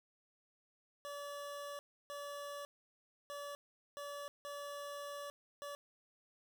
25% pulse tone bursts at uneven times, 574 Hz, D5, 40 cents flat, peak -40 dBFS, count 6, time 1.05-1.79 / 2.1-2.65 / 3.3-3.55 / 3.97-4.28 / 4.45-5.3 / 5.62-5.75 s, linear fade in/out 0 ms, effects none

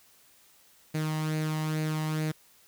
sawtooth tone with flanger, 155.56 Hz, D#3, in tune, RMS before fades -30 dBFS, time 0.94-2.32 s, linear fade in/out 10 ms, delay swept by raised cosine 0.45 to 1.04 ms, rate 2.3 Hz, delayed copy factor +0.5, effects white hiss -60 dBFS RMS until 2.67 s

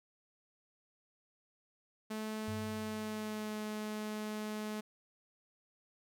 sawtooth tone with pitch glide, 216.8 to 213.4 Hz, A3 to G#3, -25 to +47 cents, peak -34 dBFS, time 2.1-4.81 s, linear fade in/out 10 ms, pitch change -28 cents, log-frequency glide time 2.77-3.59 s
sine tone with exponential decay, 100.5 Hz, G2, 44 cents sharp, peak -39 dBFS, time 2.48-4 s, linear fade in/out 0 ms, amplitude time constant 330 ms
effects none

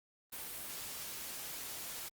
white noise, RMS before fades -44 dBFS, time 0.32-2.09 s, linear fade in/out 10 ms, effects Opus 32 kbps

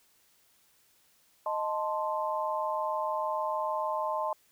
sine chord, A diminished, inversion second, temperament equal, 622.3 / 880 / 1046.5 Hz, Eb5 / A5 / C6, 0 / 0 / 0 cents, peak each -33 dBFS, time 1.46-4.33 s, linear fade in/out 2 ms, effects white hiss -66 dBFS RMS until 4.51 s

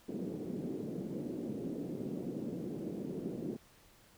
pink band-pass noise, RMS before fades -40 dBFS, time 0.08-3.57 s, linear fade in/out 10 ms, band 170 to 420 Hz, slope 24 dB/octave, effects pink hiss -63 dBFS RMS until 4.17 s

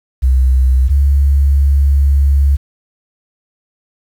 sine tone pair in turn, 64.6 / 69.89 Hz, C2 / C#2, -21 / +15 cents, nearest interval minor second, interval 136 cents, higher second, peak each -7 dBFS, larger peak neither, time 0.22-0.89 / 0.89-2.57 s, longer second, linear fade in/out 20 ms, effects 7-bit

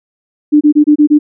sine tone bursts, 297.8 Hz, D4, 24 cents sharp, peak -3 dBFS, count 6, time 0.52-1.19 s, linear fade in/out 20 ms, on 90 ms, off 26 ms, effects none

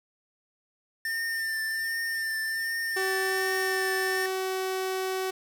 square tone with vibrato, 1800 Hz, A6, 39 cents sharp, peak -29 dBFS, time 1.05-4.26 s, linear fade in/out 2 ms, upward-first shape triangle, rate 1.3 Hz, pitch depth 29 cents each way
sawtooth tone with pitch glide, 380.8 to 377.1 Hz, F#4 to F#4, +50 to +33 cents, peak -24 dBFS, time 2.96-5.31 s, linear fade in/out 10 ms, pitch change -17 cents, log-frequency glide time 3.4-4.5 s
effects 8-bit

